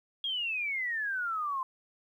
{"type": "exponential sweep", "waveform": "sine", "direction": "down", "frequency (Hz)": [3303, 1029], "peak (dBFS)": -30, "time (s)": [0.24, 1.63], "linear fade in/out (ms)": 2, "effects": ["11-bit"]}